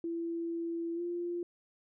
sine tone with pitch glide, 335.5 to 347.5 Hz, E4 to F4, +31 to -9 cents, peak -33 dBFS, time 0.04-1.43 s, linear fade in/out 2 ms, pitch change +60 cents, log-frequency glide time 0.95-1.01 s, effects none

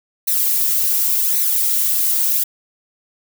violet noise with flanger, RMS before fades -17 dBFS, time 0.27-2.44 s, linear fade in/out 10 ms, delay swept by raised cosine 0.49 to 3.29 ms, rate 0.9 Hz, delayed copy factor +0.65, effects none

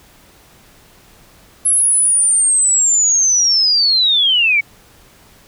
sine linear sweep, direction down, 11000 to 2217 Hz, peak -10 dBFS, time 1.65-4.61 s, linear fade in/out 10 ms, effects pink hiss -47 dBFS RMS until 5.47 s

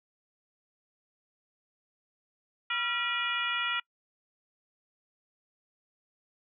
harmonic tone with a mistuned harmonic, 482.9 Hz, B4, 39 cents flat, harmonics 2 / 3 / 4 / 5 / 6 / 7, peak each -42 / -32 / -36 / -34 / -35 / -40 dBFS, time 2.7-3.8 s, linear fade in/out 5 ms, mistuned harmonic 3, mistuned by -89 cents, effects noise-tail reverb RT60 0.1 s tail -26 dB re dry

